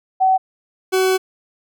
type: tone pair in turn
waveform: sine / 40% pulse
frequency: 757 / 376.1 Hz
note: F#5 / F#4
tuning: +39 / +28 cents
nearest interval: octave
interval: 1211 cents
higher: first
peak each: -11 / -13 dBFS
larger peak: first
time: 0.2-0.38 / 0.92-1.18 s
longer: second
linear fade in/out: 20 ms
effects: none